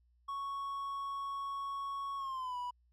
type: tone with pitch glide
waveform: triangle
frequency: 1108.7 to 982.1 Hz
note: C#6 to B5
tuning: 0 to -10 cents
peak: -35 dBFS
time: 0.28-2.71 s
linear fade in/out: 10 ms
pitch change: -210 cents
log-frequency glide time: 2.17-2.57 s
effects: added 60 Hz sine -67 dBFS peak until 2.92 s